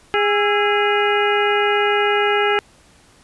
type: harmonic tone with a mistuned harmonic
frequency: 411.8 Hz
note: G#4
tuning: 15 cents flat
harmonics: 1 / 2 / 3 / 4 / 5 / 6 / 7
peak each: -18 / -21 / -23 / -24 / -25 / -26 / -26 dBFS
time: 0.14-2.59 s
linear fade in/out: 0 ms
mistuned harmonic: 3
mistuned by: +130 cents
effects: pink hiss -51 dBFS RMS until 3.23 s + resampled to 24000 Hz